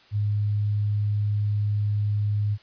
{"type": "tone", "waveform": "sine", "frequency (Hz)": 103.83, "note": "G#2", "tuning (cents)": 0, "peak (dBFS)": -21, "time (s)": [0.11, 2.58], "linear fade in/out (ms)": 50, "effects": ["white hiss -55 dBFS RMS until 2.62 s", "resampled to 11025 Hz"]}